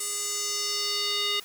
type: tone with band-pass filter sweep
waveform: square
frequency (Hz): 410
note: G#4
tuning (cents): -22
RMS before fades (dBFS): -29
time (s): 0-1.4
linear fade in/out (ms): 5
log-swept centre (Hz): 8600 to 3400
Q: 2.8
effects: white hiss -47 dBFS RMS until 1.44 s + high-pass 100 Hz 12 dB/octave